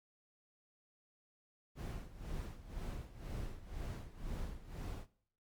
brown noise with tremolo, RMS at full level -41 dBFS, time 1.75-5.07 s, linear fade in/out 50 ms, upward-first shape sine, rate 2 Hz, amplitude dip 80%, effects noise-tail reverb RT60 0.6 s tail -20 dB re dry + Opus 48 kbps

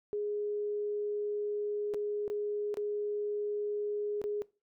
sine tone with dropouts, 415.3 Hz, G#4, in tune, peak -31 dBFS, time 0.13-4.42 s, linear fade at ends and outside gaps 0 ms, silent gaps 1.938-1.944 / 2.279-2.3 / 2.742-2.771 / 4.216-4.24 s, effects noise-tail reverb RT60 0.3 s tail -21 dB re dry

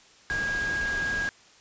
sine tone in noise, 1637 Hz, G#6, 25 cents flat, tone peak -26 dBFS, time 0.3-1.29 s, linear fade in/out 0 ms, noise pink, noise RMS -36 dBFS, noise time 0.3-1.29 s, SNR +7 dB, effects white hiss -55 dBFS RMS until 1.6 s + resampled to 16000 Hz

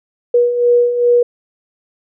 sine beating tone pair, 480.6 / 483.1 Hz, B4 / B4, -47 / -38 cents, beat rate 2.5 Hz, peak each -17 / -10 dBFS, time 0.34-1.23 s, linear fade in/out 5 ms, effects none

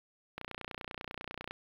click train, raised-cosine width 0.3 ms, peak -23 dBFS, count 35, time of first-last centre 0.38-1.51 s, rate 30.1 Hz, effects low-pass 4000 Hz 12 dB/octave + 9-bit

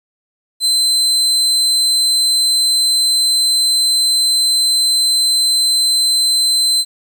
35% pulse tone, 4070 Hz, C8, 49 cents flat, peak -10 dBFS, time 0.6-6.85 s, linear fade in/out 50 ms, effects 8-bit

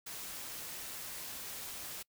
white noise, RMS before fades -44 dBFS, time 0.06-2.03 s, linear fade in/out 10 ms, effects noise-tail reverb RT60 0.1 s tail -25 dB re dry

